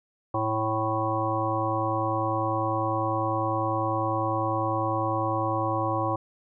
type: harmonic tone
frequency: 110 Hz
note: A2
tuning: in tune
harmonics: 1 / 3 / 5 / 7 / 9 / 10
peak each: -31 / -31 / -31 / -31 / -31 / -31 dBFS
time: 0.34-6.16 s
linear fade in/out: 5 ms
effects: none